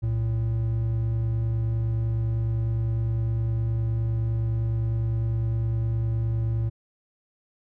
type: tone pair together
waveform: triangle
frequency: 63.1 / 112.89 Hz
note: B1 / A2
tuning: +38 / +45 cents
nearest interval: minor seventh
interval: 1007 cents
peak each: -29 / -21 dBFS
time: 0.02-6.7 s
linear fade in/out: 20 ms
effects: none